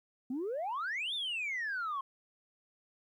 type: exponential two-way sweep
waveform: sine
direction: up then down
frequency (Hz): 240.5 to 3683 to 1057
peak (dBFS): -32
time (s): 0.3-2.01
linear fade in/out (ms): 5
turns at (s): 1.14
effects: tanh soft clip ceiling -31 dBFS + 12-bit